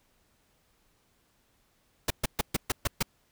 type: noise bursts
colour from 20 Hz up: pink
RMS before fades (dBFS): -26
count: 7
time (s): 2.08-3.028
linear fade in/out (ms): 5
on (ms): 24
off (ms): 130
effects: pink hiss -69 dBFS RMS until 3.31 s